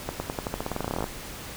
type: accelerating click train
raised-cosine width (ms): 1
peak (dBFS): -14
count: 20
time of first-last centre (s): 0.09-1.041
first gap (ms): 110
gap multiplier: 0.9
effects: pink hiss -39 dBFS RMS until 1.56 s